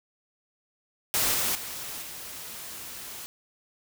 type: noise with level steps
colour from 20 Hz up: white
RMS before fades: -25 / -27 / -37 / -40 dBFS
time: 1.14-3.26 s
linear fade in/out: 0 ms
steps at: 1.34 / 1.55 / 2.02 s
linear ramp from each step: 2 ms
effects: none